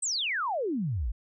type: exponential sweep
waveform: sine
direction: down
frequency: 8570 to 46.25 Hz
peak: -27 dBFS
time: 0.02-1.12 s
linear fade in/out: 10 ms
effects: none